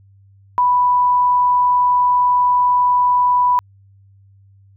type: tone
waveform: sine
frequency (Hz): 987.8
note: B5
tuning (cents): 0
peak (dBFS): -11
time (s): 0.58-3.59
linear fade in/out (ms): 0
effects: added 98 Hz sine -46 dBFS peak until 4.76 s